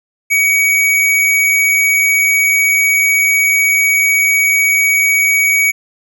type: tone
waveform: square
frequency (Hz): 2258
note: C#7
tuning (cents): +31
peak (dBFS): -10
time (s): 0.3-5.72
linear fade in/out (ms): 20
effects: none